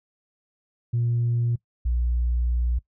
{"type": "tone pair in turn", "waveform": "sine", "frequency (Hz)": [118.6, 59.92], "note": ["A#2", "A#1"], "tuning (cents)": [30, 48], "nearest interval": "octave", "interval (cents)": 1182, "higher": "first", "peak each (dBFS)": [-19, -19], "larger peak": "neither", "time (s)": [[0.93, 1.56], [1.85, 2.79]], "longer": "second", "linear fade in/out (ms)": 10, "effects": ["noise-tail reverb RT60 0.1 s tail -21 dB re dry", "tanh soft clip ceiling -17 dBFS"]}